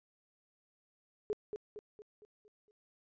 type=tone with echo; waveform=sine; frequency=420.8 Hz; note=G#4; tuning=23 cents sharp; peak=-31 dBFS; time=1.3-1.33 s; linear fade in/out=0 ms; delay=230 ms; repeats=6; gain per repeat=-6 dB; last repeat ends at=2.71 s; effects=resampled to 16000 Hz